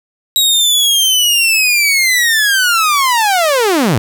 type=linear sweep; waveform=sawtooth; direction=down; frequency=3843 to 94 Hz; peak=-6 dBFS; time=0.36-3.98 s; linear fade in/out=0 ms; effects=none

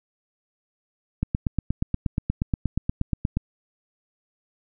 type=click train; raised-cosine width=5 ms; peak=-10 dBFS; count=19; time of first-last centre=1.23-3.37 s; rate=8.41 Hz; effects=none

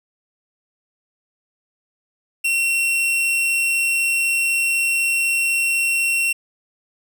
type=tone; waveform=45% pulse; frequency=2724 Hz; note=F7; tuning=44 cents flat; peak=-17 dBFS; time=2.44-6.33 s; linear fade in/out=10 ms; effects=none

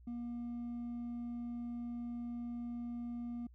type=tone with hard clipping; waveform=sine; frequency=238.3 Hz; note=A#3; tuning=38 cents sharp; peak=-40 dBFS; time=0.07-3.47 s; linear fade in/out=5 ms; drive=2 dB; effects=added 60 Hz sine -56 dBFS peak until 3.54 s

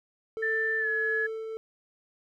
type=tone with tremolo; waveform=triangle; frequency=443.7 Hz; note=A4; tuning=14 cents sharp; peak=-28 dBFS; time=0.37-1.57 s; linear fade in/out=0 ms; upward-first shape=triangle; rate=1.6 Hz; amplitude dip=40%
type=tone with pitch glide; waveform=sine; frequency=1774 to 1696.8 Hz; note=A6 to G#6; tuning=+14 to +37 cents; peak=-26 dBFS; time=0.42-1.27 s; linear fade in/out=10 ms; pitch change=-77 cents; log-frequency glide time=0.79-0.88 s
effects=none

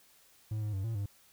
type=tone with pitch steps; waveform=triangle; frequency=108.2 / 106 / 96.2 / 113.4 / 100.7 Hz; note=A2 / G#2 / G2 / A#2 / G2; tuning=-29 / +36 / -32 / -47 / +47 cents; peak=-30 dBFS; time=0.51-1.06 s; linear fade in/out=5 ms; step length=110 ms; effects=white hiss -63 dBFS RMS until 1.32 s

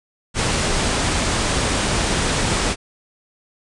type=low-pass noise; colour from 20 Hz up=pink; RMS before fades=-20 dBFS; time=0.34-2.76 s; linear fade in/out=50 ms; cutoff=9700 Hz; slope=96 dB/octave; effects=none

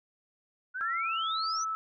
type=exponential sweep; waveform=sine; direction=up; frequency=1447 to 6200 Hz; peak=-33 dBFS; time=0.74-1.65 s; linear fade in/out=20 ms
type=tone with pitch glide; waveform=sine; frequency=1356 to 1308.3 Hz; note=E6 to E6; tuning=+49 to -13 cents; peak=-30 dBFS; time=0.81-1.75 s; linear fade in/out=0 ms; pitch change=-62 cents; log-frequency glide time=0.93-1.32 s
effects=none

